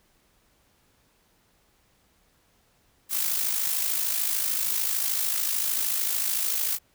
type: noise with amplitude modulation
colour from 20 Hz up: blue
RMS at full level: -24 dBFS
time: 3.09-6.79 s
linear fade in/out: 50 ms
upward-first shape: sine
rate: 53.4 Hz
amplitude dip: 55%
effects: pink hiss -65 dBFS RMS until 6.94 s